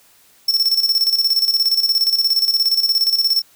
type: tone with tremolo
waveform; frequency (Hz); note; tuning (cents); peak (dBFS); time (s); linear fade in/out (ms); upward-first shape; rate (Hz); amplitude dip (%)
square; 5400; E8; +41; -12; 0.48-3.42; 5; square; 17; 65
effects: white hiss -52 dBFS RMS until 3.55 s